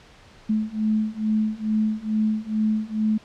sine beating tone pair, 214.9 / 217.2 Hz, A3 / A3, -41 / -22 cents, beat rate 2.3 Hz, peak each -24 / -23 dBFS, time 0.49-3.18 s, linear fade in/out 10 ms, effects pink hiss -50 dBFS RMS until 3.24 s + low-pass 5000 Hz 12 dB/octave

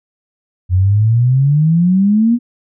sine exponential sweep, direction up, 88.3 to 244 Hz, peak -8 dBFS, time 0.69-2.39 s, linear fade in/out 50 ms, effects none

